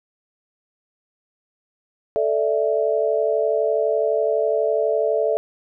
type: chord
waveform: sine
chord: A suspended fourth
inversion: none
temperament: equal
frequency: 440 / 587.3 / 659.3 Hz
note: A4 / D5 / E5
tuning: 0 / 0 / 0 cents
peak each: -21 / -22 / -22 dBFS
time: 2.16-5.37 s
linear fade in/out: 0 ms
effects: none